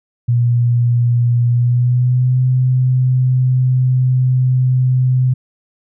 sine tone with pitch glide, 120 to 127.87 Hz, B2 to C3, -49 to -39 cents, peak -10 dBFS, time 0.28-5.34 s, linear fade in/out 10 ms, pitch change +110 cents, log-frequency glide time 1.48-2.41 s, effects none

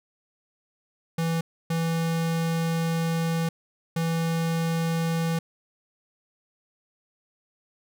square tone bursts at uneven times, 165 Hz, E3, 2 cents sharp, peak -24 dBFS, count 3, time 1.18-1.41 / 1.7-3.49 / 3.96-5.39 s, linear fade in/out 5 ms, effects none

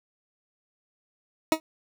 20% pulse tone with exponential decay, 317.3 Hz, D#4, 34 cents sharp, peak -10 dBFS, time 1.52-1.6 s, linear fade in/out 1 ms, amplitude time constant 17 ms, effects none

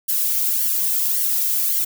violet noise with flanger, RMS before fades -20 dBFS, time 0.08-1.85 s, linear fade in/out 10 ms, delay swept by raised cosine 0.78 to 2.08 ms, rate 1.8 Hz, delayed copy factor -0.6, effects none

